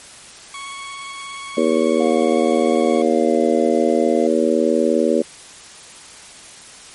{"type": "tone with vibrato", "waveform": "20% pulse", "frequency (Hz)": 1108.7, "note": "C#6", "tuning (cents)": 0, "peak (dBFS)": -25, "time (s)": [0.54, 3.02], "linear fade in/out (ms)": 2, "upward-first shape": "triangle", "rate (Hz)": 17, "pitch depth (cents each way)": 17}
{"type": "harmonic tone", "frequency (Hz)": 79.8, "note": "D#2", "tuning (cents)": 44, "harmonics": [3, 4, 5, 6, 7], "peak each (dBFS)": [-20, -20, -20, -20, -20], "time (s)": [1.57, 5.22], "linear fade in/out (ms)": 5}
{"type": "tone with pitch glide", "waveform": "triangle", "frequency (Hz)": [711, 683.2], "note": ["F5", "F5"], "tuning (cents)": [31, -38], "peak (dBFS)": -22, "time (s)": [2, 4.27], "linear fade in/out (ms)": 5, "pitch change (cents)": -69, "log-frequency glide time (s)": [2.88, 3.39]}
{"effects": ["white hiss -40 dBFS RMS until 6.94 s", "MP3 48 kbps"]}